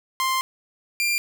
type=tone pair in turn; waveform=sawtooth; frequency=1049 / 2384 Hz; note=C6 / D7; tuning=+4 / +25 cents; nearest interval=octave + major second; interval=1421 cents; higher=second; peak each=-17 dBFS; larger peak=neither; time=0.2-0.41 / 1-1.18 s; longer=first; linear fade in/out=0 ms; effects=none